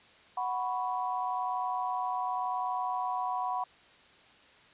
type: chord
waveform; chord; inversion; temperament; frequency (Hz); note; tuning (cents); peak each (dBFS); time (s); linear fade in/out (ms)
sine; F# suspended fourth; none; equal; 740 / 987.8 / 1108.7; F#5 / B5 / C#6; 0 / 0 / 0; -33 / -33 / -38; 0.37-3.64; 5
effects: white hiss -58 dBFS RMS until 4.73 s + resampled to 8000 Hz